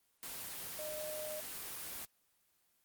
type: tone in noise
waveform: sine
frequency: 611 Hz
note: D#5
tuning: 32 cents flat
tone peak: -41 dBFS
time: 0.79-1.4 s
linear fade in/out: 0 ms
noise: white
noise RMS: -44 dBFS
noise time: 0.23-2.05 s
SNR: 0 dB
effects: white hiss -75 dBFS RMS until 2.84 s + Opus 24 kbps